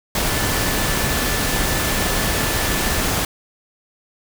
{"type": "tone in noise", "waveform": "sine", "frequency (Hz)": 1749, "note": "A6", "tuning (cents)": -11, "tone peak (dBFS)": -30, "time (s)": [0.28, 3.01], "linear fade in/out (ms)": 2, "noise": "pink", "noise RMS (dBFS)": -20, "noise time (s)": [0.15, 3.25], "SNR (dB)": -13, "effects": []}